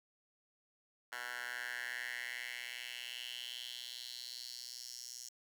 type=tone with high-pass filter sweep; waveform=10% pulse; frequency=122.5 Hz; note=B2; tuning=14 cents flat; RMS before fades=-45 dBFS; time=1.12-5.29 s; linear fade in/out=5 ms; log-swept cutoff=1300 to 6000 Hz; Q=4; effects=none